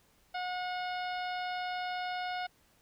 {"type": "harmonic tone with a mistuned harmonic", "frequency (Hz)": 726, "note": "F#5", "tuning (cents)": -33, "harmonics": [1, 2, 3, 4, 5, 6, 7], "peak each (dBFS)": [-35, -41, -45, -47, -49, -51, -52], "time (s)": [0.34, 2.47], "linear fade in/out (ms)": 10, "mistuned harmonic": 6, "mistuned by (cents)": -18, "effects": ["pink hiss -67 dBFS RMS until 2.81 s"]}